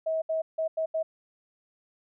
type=tone bursts at uneven times; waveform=sine; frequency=641 Hz; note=E5; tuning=49 cents flat; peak=-25 dBFS; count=5; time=0.06-0.22 / 0.29-0.42 / 0.58-0.68 / 0.77-0.86 / 0.94-1.03 s; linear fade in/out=10 ms; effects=none